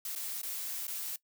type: noise with dropouts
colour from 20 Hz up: blue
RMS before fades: -38 dBFS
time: 0.05-1.16 s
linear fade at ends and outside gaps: 2 ms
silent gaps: 0.152-0.159 / 0.416-0.431 / 0.869-0.879 s
effects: noise-tail reverb RT60 0.1 s tail -20 dB re dry

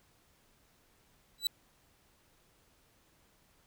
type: tone with exponential growth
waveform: 40% pulse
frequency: 3951 Hz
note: B7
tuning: in tune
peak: -23 dBFS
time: 1.38-1.47 s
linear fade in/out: 2 ms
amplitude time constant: 18 ms
effects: pink hiss -68 dBFS RMS until 3.66 s

